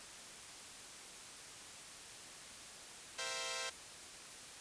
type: chord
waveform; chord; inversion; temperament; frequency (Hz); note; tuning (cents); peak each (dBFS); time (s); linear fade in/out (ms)
5% pulse; C dominant seventh; third; equal; 466.2 / 523.3 / 659.3 / 784; Bb4 / C5 / E5 / G5; 0 / 0 / 0 / 0; -36 / -32 / -33 / -37; 3.18-3.7; 10
effects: white hiss -52 dBFS RMS until 4.6 s + resampled to 22050 Hz